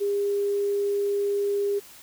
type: tone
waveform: sine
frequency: 404.2 Hz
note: G#4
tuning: 47 cents flat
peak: -22 dBFS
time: 0-1.8 s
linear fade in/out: 20 ms
effects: white hiss -48 dBFS RMS until 2.02 s